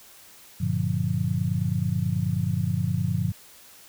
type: chord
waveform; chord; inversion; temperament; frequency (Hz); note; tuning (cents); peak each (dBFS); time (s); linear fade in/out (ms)
sine; G minor seventh; none; just; 98 / 117.6 / 147 / 176.4; G2 / Bb2 / D3 / F3; 0 / +16 / +2 / +18; -28; 0.6-3.32; 10
effects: white hiss -50 dBFS RMS until 3.88 s